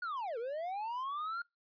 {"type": "linear two-way sweep", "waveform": "triangle", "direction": "down then up", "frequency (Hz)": [1483, 440, 1420], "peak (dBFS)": -34, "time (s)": [0.02, 1.42], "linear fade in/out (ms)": 5, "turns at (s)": 0.38, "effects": ["noise-tail reverb RT60 0.2 s tail -26 dB re dry", "resampled to 11025 Hz"]}